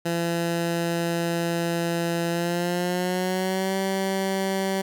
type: tone with pitch glide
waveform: 15% pulse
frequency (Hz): 169.5 to 192.47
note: E3 to G3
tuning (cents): +49 to -31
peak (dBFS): -17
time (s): 0.05-4.82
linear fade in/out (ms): 10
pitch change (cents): +220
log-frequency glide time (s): 2.29-3.77
effects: none